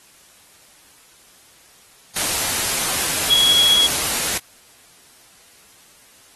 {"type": "tone in noise", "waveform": "sine", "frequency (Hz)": 3330, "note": "G#7", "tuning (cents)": 4, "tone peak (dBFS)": -12, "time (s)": [3.3, 3.87], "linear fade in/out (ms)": 5, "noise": "white", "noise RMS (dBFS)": -21, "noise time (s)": [2.16, 4.38], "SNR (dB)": 6, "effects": ["white hiss -50 dBFS RMS until 6.35 s", "AAC 32 kbps"]}